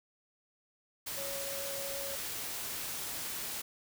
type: tone in noise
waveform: sine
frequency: 554.4 Hz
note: C#5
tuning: in tune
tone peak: -41 dBFS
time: 1.17-2.16 s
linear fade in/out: 10 ms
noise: white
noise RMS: -39 dBFS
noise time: 1.06-3.62 s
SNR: -5 dB
effects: none